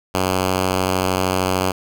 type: tone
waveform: 5% pulse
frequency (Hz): 93.2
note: F#2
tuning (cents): +13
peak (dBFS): -6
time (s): 0.14-1.72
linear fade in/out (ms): 10
effects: none